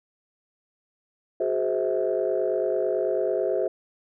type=tone cluster; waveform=sine; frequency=371.4 / 420.5 / 518 / 647 Hz; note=F#4 / G#4 / C5 / E5; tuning=+7 / +22 / -17 / -32 cents; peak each=-27 dBFS; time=1.4-3.68 s; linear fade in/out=5 ms; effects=tanh soft clip ceiling -14 dBFS